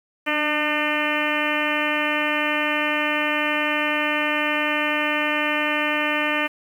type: harmonic tone with a mistuned harmonic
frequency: 301 Hz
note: D4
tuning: 43 cents sharp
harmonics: 1 / 2 / 3 / 4 / 5 / 6 / 7 / 8 / 9 / 10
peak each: -28 / -28 / -31 / -29 / -32 / -26 / -30 / -28 / -31 / -32 dBFS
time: 0.26-6.48 s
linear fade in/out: 20 ms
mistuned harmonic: 1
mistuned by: -34 cents
effects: 8-bit